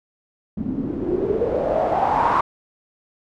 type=noise with low-pass filter sweep; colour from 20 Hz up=white; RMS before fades=-21 dBFS; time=0.57-2.41 s; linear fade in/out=5 ms; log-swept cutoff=220 to 1100 Hz; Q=6.3; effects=none